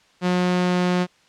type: tone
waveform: sawtooth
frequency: 179.9 Hz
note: F#3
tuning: 48 cents flat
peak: -14 dBFS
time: 0.21-1.07 s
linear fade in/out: 50 ms
effects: white hiss -57 dBFS RMS until 1.28 s + low-pass 5000 Hz 12 dB/octave